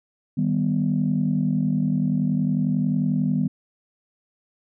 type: chord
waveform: sine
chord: Eb augmented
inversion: none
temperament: equal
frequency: 155.56 / 196 / 246.9 Hz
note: Eb3 / G3 / B3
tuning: 0 / 0 / 0 cents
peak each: -23 dBFS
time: 0.37-3.48 s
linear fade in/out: 10 ms
effects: tanh soft clip ceiling -11 dBFS